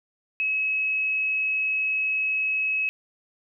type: tone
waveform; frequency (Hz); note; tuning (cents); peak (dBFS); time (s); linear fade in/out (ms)
sine; 2568; E7; -46; -22; 0.4-2.89; 0
effects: none